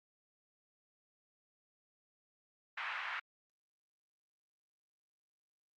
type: band-pass noise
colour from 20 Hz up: white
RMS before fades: -41 dBFS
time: 2.77-3.2 s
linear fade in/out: 10 ms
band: 980 to 2300 Hz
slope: 24 dB/octave
effects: Opus 48 kbps